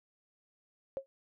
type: tone with exponential decay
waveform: sine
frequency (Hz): 541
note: C#5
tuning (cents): -42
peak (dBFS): -29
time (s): 0.97-1.06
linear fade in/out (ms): 0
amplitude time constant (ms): 18
effects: none